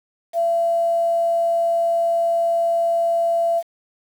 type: tone with quantisation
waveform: sine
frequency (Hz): 675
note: E5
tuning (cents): +41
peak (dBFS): -16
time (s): 0.33-3.63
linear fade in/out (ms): 50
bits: 7
effects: none